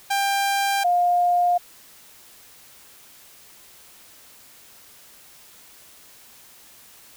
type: tone pair in turn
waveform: sawtooth / sine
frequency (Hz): 794 / 707.4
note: G5 / F5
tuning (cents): +22 / +22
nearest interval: major second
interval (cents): 200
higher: first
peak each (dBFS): -16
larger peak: neither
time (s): 0.1-0.84 / 0.84-1.58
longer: neither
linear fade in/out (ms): 10
effects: white hiss -49 dBFS RMS until 7.16 s